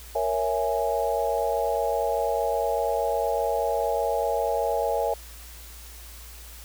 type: chord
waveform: sine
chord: A# half-diminished seventh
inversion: none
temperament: equal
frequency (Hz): 466.2 / 554.4 / 659.3 / 830.6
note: A#4 / C#5 / E5 / G#5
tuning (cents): 0 / 0 / 0 / 0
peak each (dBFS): -28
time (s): 0.15-5.14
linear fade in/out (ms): 5
effects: added 58 Hz sine -43 dBFS peak until 6.64 s + white hiss -46 dBFS RMS until 6.64 s